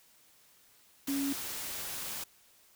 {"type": "tone in noise", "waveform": "sine", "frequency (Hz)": 277.2, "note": "C#4", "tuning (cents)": 0, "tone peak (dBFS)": -30, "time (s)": [1.08, 1.33], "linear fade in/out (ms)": 5, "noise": "white", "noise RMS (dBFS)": -39, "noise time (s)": [1.07, 2.24], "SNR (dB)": 6, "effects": ["white hiss -63 dBFS RMS until 2.75 s"]}